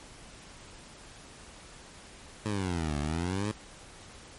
15% pulse exponential two-way sweep, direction down then up, 109.3 to 71.3 to 109.3 Hz, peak -23 dBFS, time 2.45-3.52 s, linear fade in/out 10 ms, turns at 2.98 s, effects pink hiss -50 dBFS RMS until 4.38 s + MP3 48 kbps

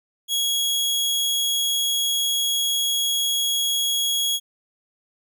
sawtooth tone, 3322 Hz, G#7, in tune, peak -17 dBFS, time 0.28-4.4 s, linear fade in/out 50 ms, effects none

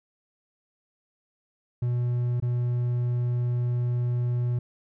triangle tone with dropouts, 121.8 Hz, B2, 24 cents flat, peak -21 dBFS, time 1.82-4.59 s, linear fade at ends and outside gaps 5 ms, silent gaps 2.401-2.423 s, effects none

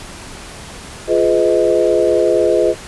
sine chord, F half-diminished seventh, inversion none, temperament just, 349.2 / 419.1 / 502.9 / 628.6 Hz, F4 / Ab4 / Cb5 / Eb5, 0 / +16 / +31 / +18 cents, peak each -16 dBFS, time 1.07-2.75 s, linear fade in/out 50 ms, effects pink hiss -33 dBFS RMS until 2.87 s + resampled to 24000 Hz

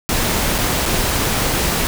pink noise with dropouts, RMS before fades -18 dBFS, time 0.09-1.87 s, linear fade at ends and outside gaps 0 ms, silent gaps 0.582-0.586 / 0.855-0.86 s, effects none

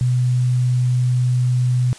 sine tone, 124.8 Hz, B2, 19 cents sharp, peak -14 dBFS, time 0.01-1.93 s, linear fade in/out 0 ms, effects white hiss -41 dBFS RMS until 1.98 s + resampled to 22050 Hz

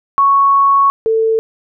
sine tone pair in turn, 1108.7 / 445.9 Hz, C#6 / A4, 0 / +23 cents, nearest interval octave + major third, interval 1577 cents, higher first, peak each -7 / -10 dBFS, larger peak first, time 0.18-0.9 / 1.06-1.39 s, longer first, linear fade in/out 0 ms, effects none

